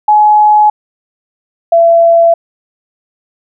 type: tone pair in turn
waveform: sine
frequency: 845 / 672.7 Hz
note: G#5 / E5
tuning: +30 / +35 cents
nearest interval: major third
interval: 395 cents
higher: first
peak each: -3 dBFS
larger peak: neither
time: 0.08-0.7 / 1.72-2.34 s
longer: neither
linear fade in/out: 5 ms
effects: none